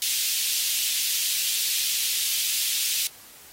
pink high-pass noise, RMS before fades -26 dBFS, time 0.02-3.07 s, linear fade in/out 0 ms, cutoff 2900 Hz, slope 24 dB/octave, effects white hiss -48 dBFS RMS until 3.52 s + AAC 48 kbps

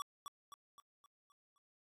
square tone with echo, 1140 Hz, C#6, 48 cents sharp, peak -39 dBFS, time 0-0.02 s, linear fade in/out 0 ms, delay 260 ms, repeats 6, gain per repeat -6 dB, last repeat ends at 1.58 s, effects AAC 64 kbps

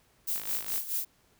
violet noise with tremolo, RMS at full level -30 dBFS, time 0.27-1.05 s, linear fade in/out 10 ms, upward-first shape sine, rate 4.7 Hz, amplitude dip 75%
click train, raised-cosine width 0.2 ms, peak -24 dBFS, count 23, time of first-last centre 0.36-0.778 s, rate 52.6 Hz
effects pink hiss -66 dBFS RMS until 1.39 s

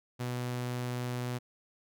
sawtooth tone, 123.47 Hz, B2, in tune, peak -29 dBFS, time 0.19-1.39 s, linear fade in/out 20 ms, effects none

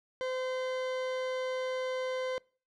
40% pulse tone, 514 Hz, C5, 31 cents flat, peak -31 dBFS, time 0.21-2.38 s, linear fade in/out 0 ms, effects noise-tail reverb RT60 0.4 s tail -25 dB re dry + low-pass 4000 Hz 12 dB/octave

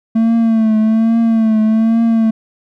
triangle tone with vibrato, 223.3 Hz, A3, 26 cents sharp, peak -7 dBFS, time 0.15-2.31 s, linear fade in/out 10 ms, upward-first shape triangle, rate 1.2 Hz, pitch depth 57 cents each way, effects none

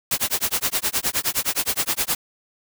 white noise with tremolo, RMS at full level -20 dBFS, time 0.11-2.15 s, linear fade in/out 2 ms, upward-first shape sine, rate 9.6 Hz, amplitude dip 100%, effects none

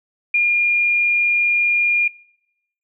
sine tone, 2415 Hz, D7, 48 cents sharp, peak -13 dBFS, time 0.34-2.08 s, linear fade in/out 5 ms, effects noise-tail reverb RT60 0.8 s tail -24 dB re dry

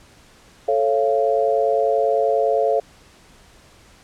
sine chord, A augmented, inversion none, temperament just, 440 / 550 / 687.5 Hz, A4 / C#5 / E#5, 0 / -14 / -27 cents, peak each -20 dBFS, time 0.68-2.8 s, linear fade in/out 5 ms, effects pink hiss -50 dBFS RMS until 4.03 s + low-pass 9000 Hz 12 dB/octave

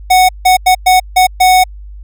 square tone bursts at uneven times, 740 Hz, F#5, in tune, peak -5 dBFS, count 6, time 0.1-0.29 / 0.45-0.57 / 0.66-0.75 / 0.86-1 / 1.16-1.27 / 1.4-1.64 s, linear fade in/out 10 ms, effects added 50 Hz sine -27 dBFS peak until 2.03 s

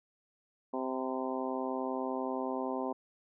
harmonic tone with a mistuned harmonic, 130.4 Hz, C3, 5 cents flat, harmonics 2 / 3 / 4 / 5 / 6 / 7 / 8, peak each -37 / -39 / -40 / -41 / -42 / -42 / -43 dBFS, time 0.73-2.93 s, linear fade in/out 10 ms, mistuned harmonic 8, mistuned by -33 cents, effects none

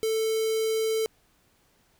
square tone with notch filter, 442.6 Hz, A4, 10 cents sharp, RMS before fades -26 dBFS, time 0.03-1.06 s, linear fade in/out 0 ms, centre 1500 Hz, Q 0.88, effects pink hiss -65 dBFS RMS until 1.99 s

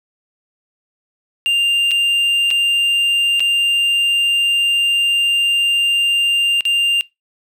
triangle tone with dropouts, 2794 Hz, F7, in tune, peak -11 dBFS, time 1.46-7.01 s, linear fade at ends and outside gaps 0 ms, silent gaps 1.91-1.915 / 2.505-2.511 / 3.396-3.404 / 6.608-6.653 s, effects noise-tail reverb RT60 0.2 s tail -22 dB re dry

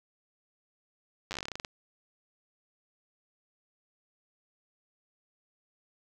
slowing click train, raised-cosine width 0.2 ms, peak -19 dBFS, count 15, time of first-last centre 1.31-1.648 s, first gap 9 ms, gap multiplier 1.14, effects none

